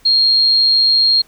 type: tone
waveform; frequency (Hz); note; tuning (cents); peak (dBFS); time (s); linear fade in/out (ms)
sine; 4238; C8; +21; -9; 0.05-1.22; 10
effects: pink hiss -50 dBFS RMS until 1.27 s